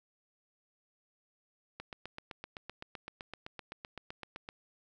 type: click train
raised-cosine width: 0.3 ms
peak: -26 dBFS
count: 22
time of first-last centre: 1.8-4.489 s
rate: 7.81 Hz
effects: none